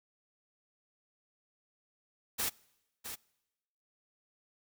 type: noise with echo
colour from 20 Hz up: white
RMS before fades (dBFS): -33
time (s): 2.38-2.5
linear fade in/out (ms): 20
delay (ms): 660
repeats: 1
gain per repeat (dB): -9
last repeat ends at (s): 3.16
effects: noise-tail reverb RT60 1.0 s tail -25 dB re dry